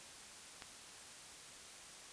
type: click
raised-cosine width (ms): 0.2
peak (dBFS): -29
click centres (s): 0.622
effects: white hiss -54 dBFS RMS until 2.12 s + resampled to 22050 Hz